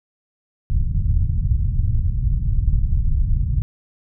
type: low-pass noise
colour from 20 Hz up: pink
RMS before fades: -18 dBFS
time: 0.7-3.62 s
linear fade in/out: 0 ms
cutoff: 120 Hz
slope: 24 dB/octave
effects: none